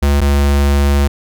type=tone pair in turn; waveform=square; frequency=71.1 / 70.69 Hz; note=C#2 / C#2; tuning=+45 / +34 cents; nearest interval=unison; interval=11 cents; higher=first; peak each=-10 dBFS; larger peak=neither; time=0.02-0.21 / 0.21-1.08 s; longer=second; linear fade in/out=10 ms; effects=none